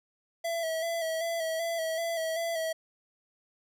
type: tone with vibrato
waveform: square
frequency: 658 Hz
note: E5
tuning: 3 cents flat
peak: -30 dBFS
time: 0.44-2.73 s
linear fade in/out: 10 ms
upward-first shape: square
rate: 2.6 Hz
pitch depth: 33 cents each way
effects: none